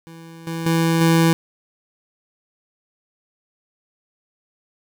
25% pulse tone with level steps, 164.8 Hz, E3, in tune, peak -34 / -21 / -12 / -9 dBFS, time 0.07-1.33 s, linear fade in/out 0 ms, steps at 0.47 / 0.66 / 1.01 s, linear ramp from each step 2 ms, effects none

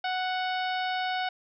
harmonic tone, 740 Hz, F#5, in tune, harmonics 1 / 2 / 3 / 4 / 5 / 6 / 7, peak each -29 / -34 / -38 / -39 / -40 / -45 / -48 dBFS, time 0.04-1.29 s, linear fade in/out 5 ms, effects none

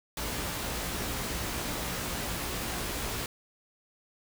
pink noise with comb filter, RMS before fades -34 dBFS, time 0.17-3.26 s, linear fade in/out 2 ms, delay 17 ms, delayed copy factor +0.55, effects none

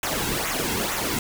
pink noise with flanger, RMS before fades -26 dBFS, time 0.03-1.19 s, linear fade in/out 2 ms, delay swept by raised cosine 0.21 to 1.71 ms, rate 2.2 Hz, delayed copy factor -0.65, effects none

